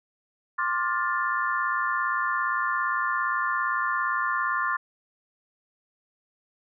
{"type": "chord", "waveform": "sine", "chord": "D minor seventh", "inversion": "third", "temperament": "just", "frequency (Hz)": [1057.2, 1174.7, 1409.6, 1762], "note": ["C6", "D6", "F6", "A6"], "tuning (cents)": [18, 0, 16, 2], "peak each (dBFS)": [-28, -30, -30, -29], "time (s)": [0.58, 4.77], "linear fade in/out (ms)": 10, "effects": []}